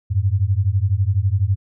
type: beating tone pair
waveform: sine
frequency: 91.8 / 103.8 Hz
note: F#2 / G#2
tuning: -13 / 0 cents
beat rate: 12 Hz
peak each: -18 dBFS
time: 0.1-1.56 s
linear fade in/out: 20 ms
effects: none